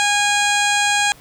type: tone with low-pass filter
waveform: 15% pulse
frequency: 820 Hz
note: G#5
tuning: 22 cents flat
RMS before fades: -17 dBFS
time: 0-1.12 s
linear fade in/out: 0 ms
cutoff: 6800 Hz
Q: 2.5
effects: pink hiss -46 dBFS RMS until 1.2 s